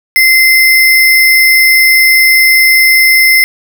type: tone with sample-and-hold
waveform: sine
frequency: 2075 Hz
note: C7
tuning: 15 cents flat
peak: -3 dBFS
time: 0.16-3.44 s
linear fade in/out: 0 ms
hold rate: 7350 Hz
effects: none